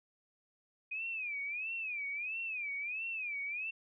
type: tone with vibrato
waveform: sine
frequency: 2466 Hz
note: D#7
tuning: 16 cents flat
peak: -36 dBFS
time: 0.91-3.71 s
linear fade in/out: 10 ms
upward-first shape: sine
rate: 1.5 Hz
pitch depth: 170 cents each way
effects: none